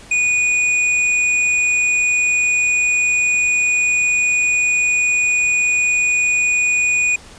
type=tone with hard clipping; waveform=sine; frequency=2465 Hz; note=D#7; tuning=17 cents flat; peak=-15 dBFS; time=0.11-7.16 s; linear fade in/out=5 ms; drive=12 dB; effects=pink hiss -41 dBFS RMS until 7.38 s + resampled to 22050 Hz